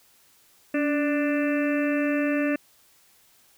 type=harmonic tone with a mistuned harmonic; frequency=295.2 Hz; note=D4; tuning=9 cents sharp; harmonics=1 / 2 / 4 / 5 / 6 / 7 / 8 / 9; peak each=-23 / -28 / -39 / -38 / -33 / -41 / -41 / -36 dBFS; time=0.74-2.56 s; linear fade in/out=5 ms; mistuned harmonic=1; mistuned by=-48 cents; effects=white hiss -59 dBFS RMS until 3.57 s